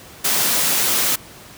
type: high-pass noise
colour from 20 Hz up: white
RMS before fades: -18 dBFS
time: 0.24-1.16 s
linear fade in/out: 10 ms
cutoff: 120 Hz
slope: 96 dB/octave
effects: pink hiss -41 dBFS RMS until 1.57 s + high-pass 60 Hz 12 dB/octave